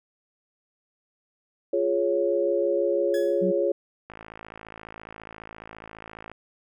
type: chord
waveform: sine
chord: Db major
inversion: first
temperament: equal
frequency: 349.2 / 415.3 / 554.4 Hz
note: F4 / Ab4 / Db5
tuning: 0 / 0 / 0 cents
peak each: -26 / -26 / -24 dBFS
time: 1.73-3.72 s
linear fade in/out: 5 ms
type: tone with exponential decay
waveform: sawtooth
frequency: 1689 Hz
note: G#6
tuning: 29 cents sharp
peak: -31 dBFS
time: 3.14-3.51 s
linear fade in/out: 2 ms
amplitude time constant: 79 ms
type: tone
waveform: sine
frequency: 187 Hz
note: F#3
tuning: 19 cents sharp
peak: -25 dBFS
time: 3.41-3.52 s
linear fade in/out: 20 ms
type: click train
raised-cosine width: 0.5 ms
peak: -25 dBFS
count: 122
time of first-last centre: 4.1-6.316 s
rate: 54.6 Hz
effects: none